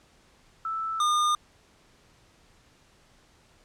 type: tone pair in turn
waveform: sine / square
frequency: 1318.5 / 1214.1 Hz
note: E6 / D#6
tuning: 0 / -43 cents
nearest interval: minor second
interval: 143 cents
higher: first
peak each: -28 / -22 dBFS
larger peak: second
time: 0.65-1 / 1-1.35 s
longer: neither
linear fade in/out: 2 ms
effects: pink hiss -60 dBFS RMS until 3.64 s + low-pass 8000 Hz 12 dB/octave